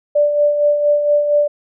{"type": "tone with tremolo", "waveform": "sine", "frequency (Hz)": 587.3, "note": "D5", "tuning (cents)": 0, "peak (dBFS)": -9, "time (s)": [0.15, 1.48], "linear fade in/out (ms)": 10, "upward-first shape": "sine", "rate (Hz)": 4.3, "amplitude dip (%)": 50, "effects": []}